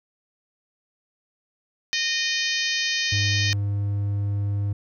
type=harmonic tone; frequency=615 Hz; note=D#5; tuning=20 cents flat; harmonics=3 / 4 / 5 / 6 / 7 / 8 / 9 / 10; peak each=-28 / -29 / -30 / -31 / -31 / -32 / -33 / -33 dBFS; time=1.93-3.53 s; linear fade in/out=0 ms
type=tone; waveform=triangle; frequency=101.2 Hz; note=G#2; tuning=44 cents flat; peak=-20 dBFS; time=3.12-4.73 s; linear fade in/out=5 ms
effects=none